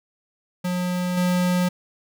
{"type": "tone with level steps", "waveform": "square", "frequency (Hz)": 179.7, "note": "F3", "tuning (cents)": 50, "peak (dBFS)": [-23, -19], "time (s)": [0.64, 1.69], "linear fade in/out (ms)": 10, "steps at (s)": 1.17, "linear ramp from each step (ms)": 5, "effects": []}